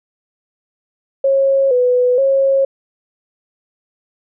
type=tone with pitch steps; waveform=sine; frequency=544 / 496.5 / 543 Hz; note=C#5 / B4 / C#5; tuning=-33 / +9 / -36 cents; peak=-10 dBFS; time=1.24-2.65 s; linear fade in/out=5 ms; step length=470 ms; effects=none